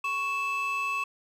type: tone pair together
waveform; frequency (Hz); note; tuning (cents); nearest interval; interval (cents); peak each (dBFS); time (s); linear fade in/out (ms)
triangle; 1108.7 / 2629; C#6 / E7; 0 / -5; octave + minor third; 1495; -27; 0.04-1.04; 5
effects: tanh soft clip ceiling -22 dBFS